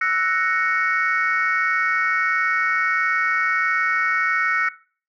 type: chord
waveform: sine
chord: F# dominant seventh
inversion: third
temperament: equal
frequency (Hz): 1318.5 / 1480 / 1864.7 / 2217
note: E6 / F#6 / A#6 / C#7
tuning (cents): 0 / 0 / 0 / 0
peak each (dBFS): -23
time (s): 0.01-4.69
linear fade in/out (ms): 5
effects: noise-tail reverb RT60 0.4 s tail -18 dB re dry + tanh soft clip ceiling -10 dBFS

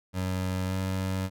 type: tone with pitch glide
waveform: 25% pulse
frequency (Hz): 93 to 94.46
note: F#2 to F#2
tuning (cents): +9 to +36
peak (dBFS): -24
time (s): 0.13-1.3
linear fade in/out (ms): 50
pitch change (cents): +27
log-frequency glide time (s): 0.66-0.75
effects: none

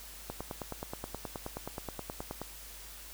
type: click train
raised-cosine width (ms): 1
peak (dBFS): -23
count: 21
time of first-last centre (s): 0.3-2.416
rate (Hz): 9.45
effects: added 50 Hz sine -52 dBFS peak until 3.13 s + white hiss -49 dBFS RMS until 3.13 s

